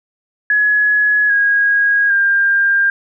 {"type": "tone with pitch steps", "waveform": "sine", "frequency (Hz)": [1688, 1642.8, 1598.8], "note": ["G#6", "G#6", "G6"], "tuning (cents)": [28, -19, 34], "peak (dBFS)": -10, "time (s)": [0.5, 2.9], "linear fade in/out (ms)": 2, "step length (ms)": 800, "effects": []}